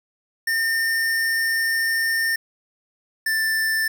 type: tone pair in turn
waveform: square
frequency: 1813 / 1772.6 Hz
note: A#6 / A6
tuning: -49 / +12 cents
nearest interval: unison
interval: 39 cents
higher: first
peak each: -20 dBFS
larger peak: neither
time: 0.47-2.36 / 3.26-3.88 s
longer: first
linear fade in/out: 5 ms
effects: 8-bit